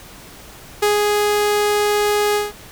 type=tone with ADSR envelope; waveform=sawtooth; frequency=415.3 Hz; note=G#4; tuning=in tune; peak=-9 dBFS; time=0.82-2.53 s; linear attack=9 ms; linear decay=140 ms; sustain=-2 dB; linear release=180 ms; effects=pink hiss -40 dBFS RMS until 2.71 s